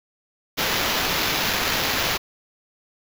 white noise with sample-and-hold, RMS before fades -23 dBFS, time 0.57-2.18 s, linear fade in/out 20 ms, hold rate 8820 Hz, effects none

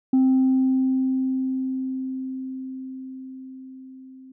sine tone with level ramp, 261.6 Hz, C4, in tune, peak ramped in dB -12 to -42 dBFS, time 0.13-4.32 s, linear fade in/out 5 ms, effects tanh soft clip ceiling -13 dBFS

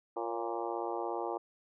harmonic tone with a mistuned harmonic, 116.54 Hz, A#2, in tune, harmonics 3 / 4 / 5 / 6 / 7 / 8 / 9 / 10, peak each -39 / -40 / -42 / -42 / -40 / -43 / -47 / -47 dBFS, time 0.16-1.38 s, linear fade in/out 10 ms, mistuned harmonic 5, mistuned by -55 cents, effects none

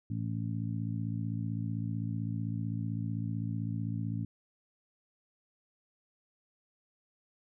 harmonic tone, 55.7 Hz, A1, 22 cents sharp, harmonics 2 / 3 / 4 / 5, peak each -34 / -38 / -40 / -42 dBFS, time 0.1-4.25 s, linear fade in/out 5 ms, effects none

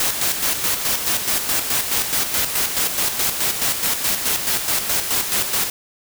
white noise with tremolo, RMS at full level -19 dBFS, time 0-5.7 s, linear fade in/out 2 ms, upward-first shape square, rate 4.7 Hz, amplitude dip 50%, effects none

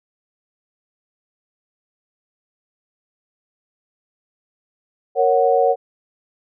sine chord, F# major, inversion first, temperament equal, 466.2 / 554.4 / 740 Hz, A#4 / C#5 / F#5, 0 / 0 / 0 cents, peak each -17 dBFS, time 5.15-5.76 s, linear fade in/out 50 ms, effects none

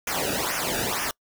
pink noise with flanger, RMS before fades -27 dBFS, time 0.07-1.11 s, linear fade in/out 2 ms, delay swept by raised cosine 0.24 to 0.96 ms, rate 2.1 Hz, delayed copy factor -0.9, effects noise-tail reverb RT60 0.1 s tail -26 dB re dry

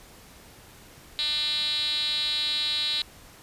5% pulse tone with band-pass filter, 300 Hz, D4, 37 cents sharp, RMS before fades -27 dBFS, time 1.19-3.02 s, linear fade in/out 0 ms, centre 4000 Hz, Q 8.9, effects pink hiss -50 dBFS RMS until 3.42 s + resampled to 32000 Hz

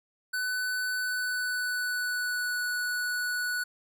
square tone with pitch glide, 1500 to 1475.1 Hz, F#6 to F#6, +23 to -6 cents, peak -29 dBFS, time 0.33-3.64 s, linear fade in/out 10 ms, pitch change -29 cents, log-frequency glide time 0.99-2.66 s, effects none

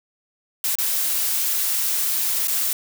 blue noise with dropouts, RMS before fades -22 dBFS, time 0.64-2.73 s, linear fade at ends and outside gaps 1 ms, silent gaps 0.754-0.785 / 2.473-2.481 s, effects none

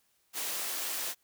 white high-pass noise, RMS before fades -35 dBFS, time 0.33-1.15 s, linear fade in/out 50 ms, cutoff 340 Hz, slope 12 dB/octave, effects white hiss -72 dBFS RMS until 1.23 s

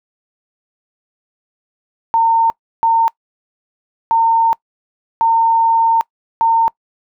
sine tone bursts at uneven times, 911 Hz, A#5, 40 cents flat, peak -9 dBFS, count 5, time 2.14-2.5 / 2.83-3.08 / 4.11-4.53 / 5.21-6.01 / 6.41-6.68 s, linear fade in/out 0 ms, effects noise-tail reverb RT60 0.1 s tail -24 dB re dry

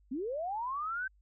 sine linear sweep, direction up, 235.5 to 1568 Hz, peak -33 dBFS, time 0.11-1.08 s, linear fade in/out 10 ms, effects added 50 Hz sine -62 dBFS peak until 1.21 s

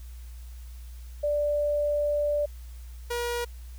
sine / sawtooth tone pair in turn, 587.3 / 478.7 Hz, D5 / A#4, 0 / +46 cents, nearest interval major third, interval 354 cents, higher first, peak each -23 / -24 dBFS, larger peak first, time 1.23-2.46 / 3.1-3.45 s, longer first, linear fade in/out 10 ms, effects added 60 Hz sine -39 dBFS peak until 3.78 s + white hiss -57 dBFS RMS until 3.78 s

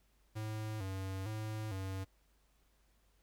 square tone with vibrato, 101.8 Hz, G#2, 34 cents flat, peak -39 dBFS, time 0.35-2.05 s, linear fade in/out 20 ms, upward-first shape square, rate 1.1 Hz, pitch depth 110 cents each way, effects added 50 Hz sine -70 dBFS peak until 3.22 s + pink hiss -75 dBFS RMS until 3.22 s

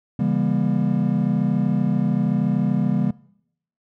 triangle chord, C# diminished seventh, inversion none, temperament just, 138.59 / 166.31 / 199.57 / 239.5 Hz, C#3 / E3 / G3 / Bb3, 0 / +16 / +31 / +47 cents, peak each -22 / -23 / -20 / -22 dBFS, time 0.19-3.11 s, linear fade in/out 5 ms, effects noise-tail reverb RT60 0.7 s tail -21 dB re dry

